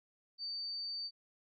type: tone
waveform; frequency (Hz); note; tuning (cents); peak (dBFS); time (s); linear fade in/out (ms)
sine; 4594; D8; -39; -38; 0.38-1.11; 50
effects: none